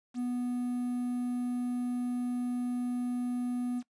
triangle tone with quantisation, 245.8 Hz, B3, 8 cents flat, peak -28 dBFS, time 0.14-3.83 s, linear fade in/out 50 ms, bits 9, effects noise-tail reverb RT60 0.1 s tail -19 dB re dry + resampled to 22050 Hz

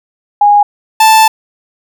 sine / 45% pulse tone pair in turn, 823 / 879.8 Hz, G#5 / A5, -16 / 0 cents, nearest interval minor second, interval 116 cents, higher second, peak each -3 dBFS, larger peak neither, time 0.41-0.63 / 1-1.28 s, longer second, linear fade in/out 5 ms, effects none

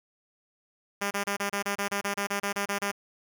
5% pulse tone bursts, 201.2 Hz, G3, 45 cents sharp, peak -16 dBFS, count 15, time 1.01-2.916 s, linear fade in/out 10 ms, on 100 ms, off 29 ms, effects none

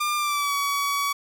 sawtooth tone with pitch glide, 1198 to 1132.7 Hz, D6 to C#6, +34 to +37 cents, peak -19 dBFS, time 0-1.13 s, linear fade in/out 10 ms, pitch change -97 cents, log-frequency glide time 0.16-0.54 s, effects none

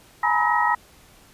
sine tone cluster, 838 / 942 / 987 / 1281 / 1897 Hz, G#5 / A#5 / B5 / E6 / A#6, +15 / +18 / -1 / -50 / +30 cents, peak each -24 dBFS, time 0.23-0.75 s, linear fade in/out 5 ms, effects pink hiss -52 dBFS RMS until 1.33 s + resampled to 32000 Hz

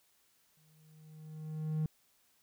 triangle tone with exponential growth, 155.56 Hz, D#3, in tune, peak -26 dBFS, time 0.57-1.86 s, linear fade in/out 2 ms, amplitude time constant 280 ms, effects tanh soft clip ceiling -24 dBFS + white hiss -71 dBFS RMS until 2.42 s

